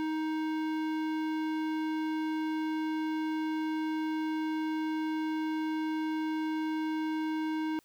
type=tone with tanh clipping; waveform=sine; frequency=313.5 Hz; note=D#4; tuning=13 cents sharp; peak=-32 dBFS; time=0-7.79 s; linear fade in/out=0 ms; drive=18 dB; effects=white hiss -67 dBFS RMS until 7.84 s